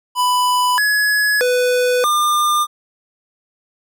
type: tone with pitch steps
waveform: square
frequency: 994 / 1689 / 496.8 / 1201 Hz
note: B5 / G#6 / B4 / D6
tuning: +11 / +29 / +10 / +38 cents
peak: -14 dBFS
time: 0.15-2.67 s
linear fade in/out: 50 ms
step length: 630 ms
effects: none